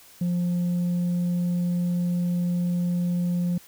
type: tone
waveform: sine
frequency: 175.9 Hz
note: F3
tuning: 13 cents sharp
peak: -19 dBFS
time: 0.21-3.58 s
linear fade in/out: 5 ms
effects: tanh soft clip ceiling -21 dBFS + white hiss -51 dBFS RMS until 3.67 s